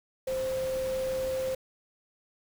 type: tone in noise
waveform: sine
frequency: 523.3 Hz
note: C5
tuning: in tune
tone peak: -28 dBFS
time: 0.27-1.55 s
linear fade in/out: 5 ms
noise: pink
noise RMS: -42 dBFS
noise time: 0.27-1.55 s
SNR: +11 dB
effects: none